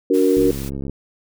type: chord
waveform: sine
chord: D augmented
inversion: none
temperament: equal with one note detuned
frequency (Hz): 288.5 / 370 / 466.2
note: D4 / F#4 / A#4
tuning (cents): -31 / 0 / 0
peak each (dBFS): -17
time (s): 0.1-0.51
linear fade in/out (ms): 5
type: noise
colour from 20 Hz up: white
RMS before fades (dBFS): -36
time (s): 0.13-0.7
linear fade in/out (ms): 20
type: click train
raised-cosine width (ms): 3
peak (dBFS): -16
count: 37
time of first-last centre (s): 0.37-0.896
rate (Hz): 68.4
effects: none